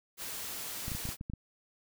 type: noise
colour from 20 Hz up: white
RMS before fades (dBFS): -40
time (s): 0.17-1.17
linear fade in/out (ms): 50
type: clicks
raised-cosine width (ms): 5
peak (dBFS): -26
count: 8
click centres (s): 0.881 / 0.918 / 0.95 / 1.054 / 1.09 / 1.211 / 1.299 / 1.336
effects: none